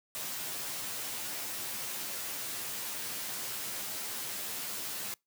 white noise with comb filter, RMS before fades -38 dBFS, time 0.15-5.14 s, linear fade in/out 0 ms, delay 12 ms, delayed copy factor -0.7, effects noise-tail reverb RT60 0.2 s tail -26 dB re dry + high-pass 100 Hz 12 dB/octave

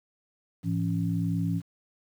sine tone cluster, 108.1 / 169.1 / 277.3 Hz, A2 / E3 / C#4, -30 / +44 / +1 cents, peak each -30 / -27 / -33 dBFS, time 0.63-1.62 s, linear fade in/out 50 ms, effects 9-bit

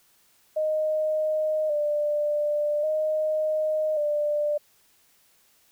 sine tone with vibrato, 606 Hz, D#5, 46 cents flat, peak -22 dBFS, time 0.56-4.58 s, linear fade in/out 10 ms, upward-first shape square, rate 0.44 Hz, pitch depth 38 cents each way, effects white hiss -62 dBFS RMS until 5.71 s

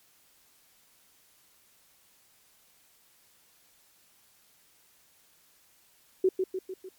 sine tone with echo, 375.2 Hz, F#4, 24 cents sharp, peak -19 dBFS, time 6.24-6.29 s, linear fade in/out 5 ms, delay 150 ms, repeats 4, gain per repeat -5 dB, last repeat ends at 6.89 s, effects white hiss -63 dBFS RMS until 6.98 s + MP3 96 kbps

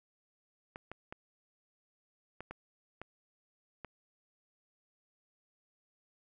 clicks, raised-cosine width 0.5 ms, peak -28 dBFS, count 7, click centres 0.759 / 0.916 / 1.125 / 2.406 / 2.51 / 3.016 / 3.847 s, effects none

